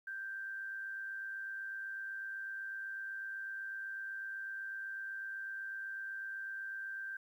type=tone with amplitude modulation; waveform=sine; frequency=1570 Hz; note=G6; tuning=2 cents sharp; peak=-38 dBFS; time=0.07-7.17 s; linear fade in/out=5 ms; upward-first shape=sine; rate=108 Hz; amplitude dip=40%; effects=12-bit